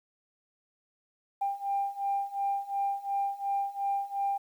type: beating tone pair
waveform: sine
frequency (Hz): 794 / 796.8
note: G5 / G5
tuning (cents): +22 / +28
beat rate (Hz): 2.8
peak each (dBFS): -32 / -30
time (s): 1.41-4.38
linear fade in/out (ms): 10
effects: tanh soft clip ceiling -21 dBFS + 10-bit